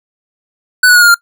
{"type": "tone with pitch steps", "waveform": "square", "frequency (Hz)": [1494, 1469.2, 1444.8, 1420.8, 1397.2], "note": ["F#6", "F#6", "F#6", "F6", "F6"], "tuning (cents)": [16, -13, -42, 29, 0], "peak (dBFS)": -4, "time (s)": [0.83, 1.145], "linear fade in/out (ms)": 5, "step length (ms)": 63, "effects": ["noise-tail reverb RT60 0.1 s tail -21 dB re dry"]}